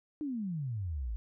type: exponential sweep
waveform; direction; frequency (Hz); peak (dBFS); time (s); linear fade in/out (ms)
sine; down; 312.5 to 51; -33; 0.21-1.16; 0
effects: none